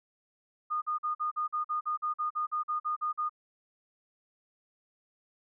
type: tone bursts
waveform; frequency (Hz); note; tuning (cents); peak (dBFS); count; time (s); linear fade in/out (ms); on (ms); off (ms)
sine; 1225; D#6; -27; -28; 16; 0.7-3.295; 20; 120; 45
effects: none